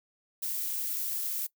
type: noise with amplitude modulation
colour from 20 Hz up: violet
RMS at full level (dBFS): -30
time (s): 0.42-1.47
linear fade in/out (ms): 10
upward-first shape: sine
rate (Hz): 264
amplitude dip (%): 65
effects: noise-tail reverb RT60 0.1 s tail -21 dB re dry